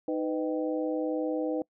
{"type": "harmonic tone with a mistuned harmonic", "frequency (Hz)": 155.56, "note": "D#3", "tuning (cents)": 0, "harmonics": [2, 3, 4, 5], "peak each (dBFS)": [-30, -31, -37, -41], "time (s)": [0.08, 1.62], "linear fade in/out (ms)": 2, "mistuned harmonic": 3, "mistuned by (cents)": 120, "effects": ["noise-tail reverb RT60 0.1 s tail -24 dB re dry"]}